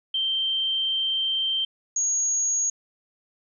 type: tone pair in turn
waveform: sine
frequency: 3136 / 6633 Hz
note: G7 / G#8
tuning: 0 / -3 cents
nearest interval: octave + minor second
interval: 1297 cents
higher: second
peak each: -22 / -21 dBFS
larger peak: second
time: 0.14-1.65 / 1.96-2.7 s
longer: first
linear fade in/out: 5 ms
effects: none